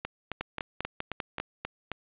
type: two click trains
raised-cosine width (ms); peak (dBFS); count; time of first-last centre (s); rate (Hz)
0.3; -16 / -15; 8 / 6; 0.05-1.917 / 0.41-1.4; 3.75 / 5.05
effects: resampled to 8000 Hz + 9-bit